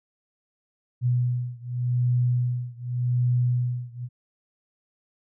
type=beating tone pair; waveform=sine; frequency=122.8 / 123.66 Hz; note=B2 / B2; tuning=-9 / +3 cents; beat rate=0.86 Hz; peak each=-24 / -25 dBFS; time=1.01-4.09 s; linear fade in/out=50 ms; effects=none